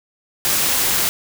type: noise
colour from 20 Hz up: white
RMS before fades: -18 dBFS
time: 0.45-1.09 s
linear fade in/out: 0 ms
effects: none